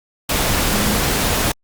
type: tone in noise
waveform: sine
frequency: 207.7 Hz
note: G#3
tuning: in tune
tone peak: -21 dBFS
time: 0.73-0.95 s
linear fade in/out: 5 ms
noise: pink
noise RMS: -18 dBFS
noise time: 0.29-1.52 s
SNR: -6 dB
effects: Opus 48 kbps